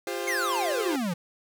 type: chord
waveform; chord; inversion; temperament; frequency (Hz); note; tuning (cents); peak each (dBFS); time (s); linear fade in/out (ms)
sawtooth; F suspended second; none; equal with one note detuned; 349.2 / 400.5 / 523.3; F4 / G4 / C5; 0 / +37 / 0; -30; 0.07-0.96; 2
type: exponential sweep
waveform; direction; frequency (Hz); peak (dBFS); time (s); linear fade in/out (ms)
square; down; 2217 to 162.6; -27; 0.27-1.14; 10
effects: none